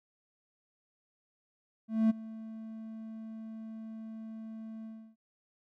triangle tone with ADSR envelope, 221.7 Hz, A3, 13 cents sharp, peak -19 dBFS, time 1.88-5.16 s, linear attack 220 ms, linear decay 17 ms, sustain -20 dB, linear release 310 ms, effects none

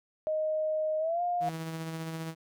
sine tone with pitch glide, 622.3 to 706.6 Hz, D#5 to F5, 0 to +20 cents, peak -27 dBFS, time 0.27-1.49 s, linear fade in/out 0 ms, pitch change +220 cents, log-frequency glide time 0.99-1.22 s
sawtooth tone with tremolo, 162.1 Hz, E3, 29 cents flat, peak -30 dBFS, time 1.4-2.35 s, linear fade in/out 50 ms, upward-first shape sine, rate 15 Hz, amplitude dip 30%
effects none

